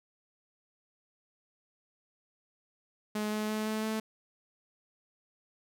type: tone with pitch steps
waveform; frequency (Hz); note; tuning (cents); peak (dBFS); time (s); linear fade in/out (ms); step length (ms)
sawtooth; 211.9 / 213.6 / 215.4 / 217.1 / 218.9; G#3 / G#3 / A3 / A3 / A3; +35 / +49 / -37 / -23 / -9; -27; 3.15-4; 5; 170
effects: none